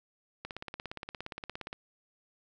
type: click train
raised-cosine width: 0.3 ms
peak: -23 dBFS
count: 23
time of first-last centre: 0.45-1.729 s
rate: 17.2 Hz
effects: none